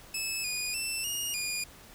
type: tone with pitch steps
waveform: 15% pulse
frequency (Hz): 2607 / 2461 / 2667 / 2854 / 2435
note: E7 / D#7 / E7 / F7 / D#7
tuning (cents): -20 / -20 / +20 / +37 / -38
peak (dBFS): -24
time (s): 0.14-1.64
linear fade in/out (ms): 5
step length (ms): 300
effects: pink hiss -52 dBFS RMS until 1.94 s